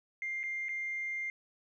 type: tone with dropouts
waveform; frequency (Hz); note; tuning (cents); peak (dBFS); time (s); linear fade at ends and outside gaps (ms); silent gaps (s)
sine; 2100; C7; +6; -33; 0.22-1.3; 1; 0.432-0.437 / 0.685-0.691
effects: tanh soft clip ceiling -29 dBFS